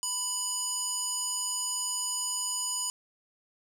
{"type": "tone with band-pass filter", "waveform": "square", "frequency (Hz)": 989, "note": "B5", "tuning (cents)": 2, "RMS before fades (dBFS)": -32, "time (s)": [0.03, 2.9], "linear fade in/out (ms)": 0, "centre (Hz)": 7600, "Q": 3.2, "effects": []}